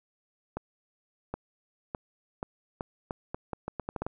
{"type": "accelerating click train", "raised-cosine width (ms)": 1, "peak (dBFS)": -19, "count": 14, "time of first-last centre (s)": [0.57, 4.065], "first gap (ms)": 770, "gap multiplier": 0.79, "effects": []}